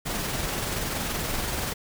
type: noise with amplitude modulation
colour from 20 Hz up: pink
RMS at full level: -28 dBFS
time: 0.05-1.74 s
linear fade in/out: 20 ms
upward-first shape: sine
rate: 21 Hz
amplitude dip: 30%
effects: none